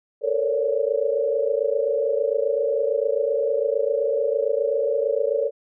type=tone cluster; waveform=sine; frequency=441.7 / 470.1 / 546 / 573 Hz; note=A4 / A#4 / C#5 / D5; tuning=+7 / +15 / -26 / -43 cents; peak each=-25 dBFS; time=0.21-5.51 s; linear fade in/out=50 ms; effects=none